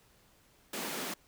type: high-pass noise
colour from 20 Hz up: pink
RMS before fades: -38 dBFS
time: 0.73-1.14 s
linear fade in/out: 5 ms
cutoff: 170 Hz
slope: 48 dB/octave
effects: pink hiss -65 dBFS RMS until 1.27 s